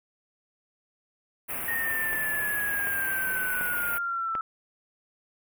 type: band-stop noise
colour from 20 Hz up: white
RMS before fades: -33 dBFS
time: 1.48-3.99 s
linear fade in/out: 20 ms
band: 2700 to 10000 Hz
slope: 48 dB/octave
type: linear sweep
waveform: sine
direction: down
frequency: 1854 to 1315 Hz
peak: -27 dBFS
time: 1.68-4.41 s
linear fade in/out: 2 ms
type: click train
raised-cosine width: 0.5 ms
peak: -20 dBFS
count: 4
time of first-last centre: 2.13-4.352 s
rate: 1.35 Hz
effects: none